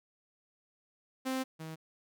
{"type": "tone pair in turn", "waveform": "sawtooth", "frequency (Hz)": [261.5, 159.53], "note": ["C4", "D#3"], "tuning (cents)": [-1, 44], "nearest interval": "major sixth", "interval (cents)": 855, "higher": "first", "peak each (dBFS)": [-28, -37], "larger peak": "first", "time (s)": [[1.25, 1.44], [1.59, 1.76]], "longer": "first", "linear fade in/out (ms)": 20, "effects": []}